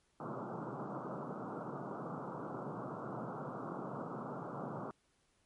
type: band-pass noise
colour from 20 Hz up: pink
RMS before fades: -43 dBFS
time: 0.2-4.91 s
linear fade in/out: 0 ms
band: 120 to 1400 Hz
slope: 96 dB/octave
effects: pink hiss -75 dBFS RMS until 5.45 s + MP3 48 kbps